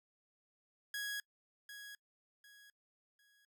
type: tone with echo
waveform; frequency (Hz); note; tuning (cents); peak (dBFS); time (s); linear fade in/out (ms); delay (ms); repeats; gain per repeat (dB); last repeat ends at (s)
sawtooth; 1661.2; G#6; 0; -35; 0.94-1.2; 2; 750; 3; -10; 3.45
effects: noise-tail reverb RT60 0.1 s tail -24 dB re dry